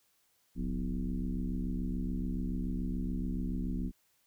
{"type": "tone with frequency modulation", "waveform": "sine", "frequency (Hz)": 110.5, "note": "A2", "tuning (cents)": 8, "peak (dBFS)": -31, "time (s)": [0.55, 3.92], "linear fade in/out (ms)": 50, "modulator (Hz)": 67, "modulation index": 2.5, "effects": ["white hiss -72 dBFS RMS until 4.26 s"]}